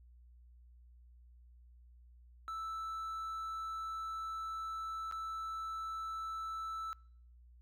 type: tone with dropouts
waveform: triangle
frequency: 1318.5 Hz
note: E6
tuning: in tune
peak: -37 dBFS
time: 2.48-6.93 s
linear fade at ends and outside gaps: 0 ms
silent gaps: 5.113-5.123 s
effects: noise-tail reverb RT60 0.6 s tail -25 dB re dry + added 60 Hz sine -57 dBFS peak until 7.61 s